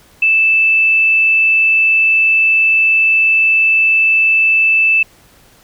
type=tone; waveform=sine; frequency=2637 Hz; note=E7; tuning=in tune; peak=-8 dBFS; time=0.22-5.03 s; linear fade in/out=5 ms; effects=pink hiss -47 dBFS RMS until 5.63 s